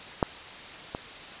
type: clicks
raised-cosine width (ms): 1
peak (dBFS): -7 / -17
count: 2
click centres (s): 0.228 / 0.949
effects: white hiss -42 dBFS RMS until 1.4 s + resampled to 8000 Hz